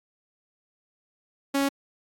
sawtooth tone, 277.2 Hz, C#4, in tune, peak -18 dBFS, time 1.54-1.69 s, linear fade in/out 10 ms, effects AAC 48 kbps

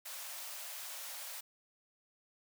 white high-pass noise, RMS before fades -45 dBFS, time 0.05-1.41 s, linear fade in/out 10 ms, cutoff 520 Hz, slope 96 dB/octave, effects none

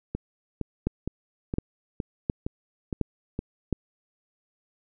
two click trains, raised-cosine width 3 ms, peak -16 / -11 dBFS, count 8 / 5, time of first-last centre 0.15-3.391 / 0.87-3.727 s, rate 2.16 / 1.4 Hz, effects none

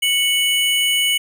square tone pair together, 2217 / 2962 Hz, C#7 / F#7, 0 / +1 cents, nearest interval perfect fourth, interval 501 cents, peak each -21 / -17 dBFS, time 0.02-1.18 s, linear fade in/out 10 ms, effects none

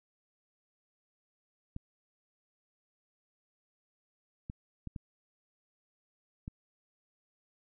clicks, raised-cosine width 5 ms, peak -27 dBFS, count 5, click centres 1.764 / 4.499 / 4.873 / 4.962 / 6.479 s, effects none

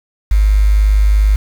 sine tone with quantisation, 51.3 Hz, G#1, 21 cents flat, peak -7 dBFS, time 0.31-1.36 s, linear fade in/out 5 ms, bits 5, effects none

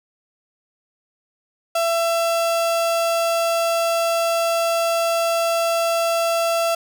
35% pulse tone, 670 Hz, E5, 28 cents sharp, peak -16 dBFS, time 1.75-6.75 s, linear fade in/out 5 ms, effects none

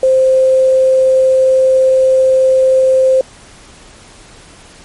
sine tone with quantisation, 523.3 Hz, C5, in tune, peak -6 dBFS, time 0.03-3.21 s, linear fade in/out 2 ms, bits 5, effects pink hiss -39 dBFS RMS until 4.84 s + MP3 48 kbps

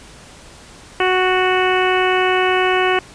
harmonic tone with a mistuned harmonic, 370 Hz, F#4, in tune, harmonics 1 / 2 / 3 / 4 / 5 / 6 / 7 / 8, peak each -17 / -20 / -22 / -23 / -24 / -25 / -25 / -26 dBFS, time 1-2.99 s, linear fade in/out 2 ms, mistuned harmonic 5, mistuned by -15 cents, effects pink hiss -41 dBFS RMS until 3.14 s + resampled to 22050 Hz

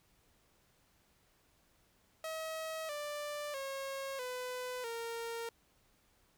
sawtooth tone with pitch steps, 639 / 589.4 / 543.6 / 501.3 / 462.4 Hz, D#5 / D5 / C#5 / B4 / A#4, +46 / +6 / -34 / +26 / -14 cents, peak -35 dBFS, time 2.24-5.49 s, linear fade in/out 2 ms, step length 650 ms, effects pink hiss -71 dBFS RMS until 6.37 s

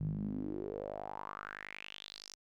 sawtooth tone with band-pass filter sweep, 50.7 Hz, G#1, 41 cents flat, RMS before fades -42 dBFS, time 0-2.35 s, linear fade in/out 5 ms, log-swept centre 140 to 5900 Hz, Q 5.5, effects none

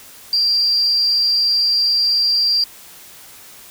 sine tone with amplitude modulation, 4731 Hz, D8, 12 cents sharp, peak -11 dBFS, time 0.33-2.64 s, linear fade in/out 2 ms, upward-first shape sine, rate 223 Hz, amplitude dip 45%, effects white hiss -41 dBFS RMS until 3.7 s

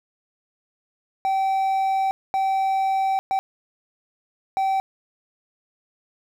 triangle tone bursts at uneven times, 772 Hz, G5, 27 cents flat, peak -17 dBFS, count 4, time 1.25-2.11 / 2.34-3.19 / 3.31-3.39 / 4.57-4.8 s, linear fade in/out 0 ms, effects 9-bit

